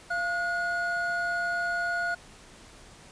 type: tone pair together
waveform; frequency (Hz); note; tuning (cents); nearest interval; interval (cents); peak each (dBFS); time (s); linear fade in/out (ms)
triangle; 691 / 1447; F5 / F#6; -19 / -39; octave + minor second; 1280; -30 / -26; 0.1-2.15; 10
effects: pink hiss -51 dBFS RMS until 3.11 s + resampled to 22050 Hz